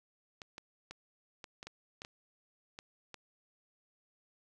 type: clicks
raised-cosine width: 0.2 ms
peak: -28 dBFS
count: 10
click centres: 0.418 / 0.581 / 0.91 / 1.442 / 1.629 / 1.67 / 2.019 / 2.049 / 2.789 / 3.143 s
effects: none